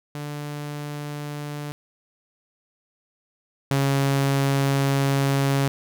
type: tone pair in turn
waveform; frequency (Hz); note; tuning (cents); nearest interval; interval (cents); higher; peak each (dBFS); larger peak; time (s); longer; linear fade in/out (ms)
sawtooth; 146.83 / 138.1; D3 / C#3; 0 / -6; minor second; 106; first; -26 / -15; second; 0.15-1.72 / 3.71-5.68; second; 0
effects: none